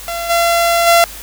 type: tone with level steps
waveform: sawtooth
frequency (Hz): 682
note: F5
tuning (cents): -41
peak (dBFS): -16 / -7 / -3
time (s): 0.08-1.04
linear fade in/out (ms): 0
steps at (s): 0.29 / 0.86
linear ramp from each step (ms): 20
effects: added 50 Hz sine -36 dBFS peak until 1.22 s + white hiss -32 dBFS RMS until 1.22 s